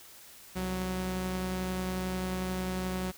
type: tone pair together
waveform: sawtooth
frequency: 65.41 / 185.01 Hz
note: C2 / F#3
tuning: 0 / 0 cents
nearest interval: octave + tritone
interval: 1800 cents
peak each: -35 / -28 dBFS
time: 0.55-3.12 s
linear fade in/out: 20 ms
effects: white hiss -52 dBFS RMS until 3.17 s